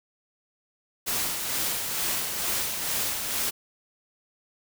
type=noise with tremolo; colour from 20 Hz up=white; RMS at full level=-27 dBFS; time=1.06-3.51 s; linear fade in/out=20 ms; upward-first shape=sine; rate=2.2 Hz; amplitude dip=40%; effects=none